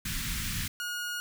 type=band-stop noise; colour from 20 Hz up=pink; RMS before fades=-33 dBFS; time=0.05-0.68 s; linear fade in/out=5 ms; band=220 to 1500 Hz; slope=24 dB/octave
type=tone; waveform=sawtooth; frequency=1439 Hz; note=F#6; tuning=49 cents flat; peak=-29 dBFS; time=0.8-1.2 s; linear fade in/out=0 ms
effects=none